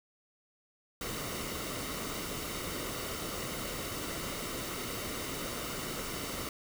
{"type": "noise with comb filter", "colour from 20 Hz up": "pink", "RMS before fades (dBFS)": -38, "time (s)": [1.01, 6.49], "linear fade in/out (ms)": 2, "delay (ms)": 1.2, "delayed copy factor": -0.5, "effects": []}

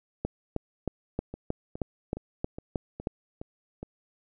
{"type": "two click trains", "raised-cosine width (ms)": 2, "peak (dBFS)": [-15, -24], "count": [10, 7], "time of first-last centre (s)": [[0.25, 3.071], [1.34, 3.83]], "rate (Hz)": [3.19, 2.41], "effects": []}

